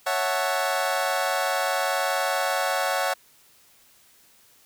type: chord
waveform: 25% pulse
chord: F# minor seventh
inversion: second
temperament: equal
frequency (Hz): 554.4 / 659.3 / 740 / 880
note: C#5 / E5 / F#5 / A5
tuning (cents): 0 / 0 / 0 / 0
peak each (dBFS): -24 / -26 / -23 / -28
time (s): 0.06-3.14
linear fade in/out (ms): 10
effects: white hiss -57 dBFS RMS until 4.65 s